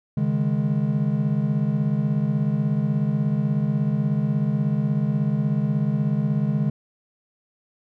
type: chord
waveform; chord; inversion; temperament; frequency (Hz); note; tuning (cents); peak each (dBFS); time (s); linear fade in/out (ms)
triangle; C# suspended second; none; equal with one note detuned; 138.59 / 155.03 / 207.7; C#3 / D#3 / G#3; 0 / -6 / 0; -22; 0.17-6.7; 5
effects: none